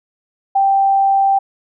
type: tone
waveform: sine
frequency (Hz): 784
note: G5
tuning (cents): 0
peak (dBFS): -10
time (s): 0.55-1.39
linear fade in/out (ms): 10
effects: none